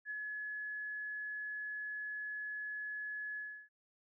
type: tone with ADSR envelope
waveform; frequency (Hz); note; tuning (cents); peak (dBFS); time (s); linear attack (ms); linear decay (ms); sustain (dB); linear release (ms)
sine; 1700; G#6; +40; -37; 0.05-3.69; 57; 11; -2; 320
effects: none